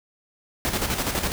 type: noise with tremolo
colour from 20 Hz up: pink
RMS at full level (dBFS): -24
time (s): 0.65-1.32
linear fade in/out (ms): 0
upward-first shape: square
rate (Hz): 12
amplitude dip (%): 50
effects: none